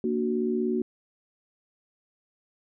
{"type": "chord", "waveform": "sine", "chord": "Bb augmented", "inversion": "none", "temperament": "equal", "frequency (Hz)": [233.1, 293.7, 370], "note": ["Bb3", "D4", "F#4"], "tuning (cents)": [0, 0, 0], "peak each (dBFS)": [-27, -33, -27], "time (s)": [0.04, 0.82], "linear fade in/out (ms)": 2, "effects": []}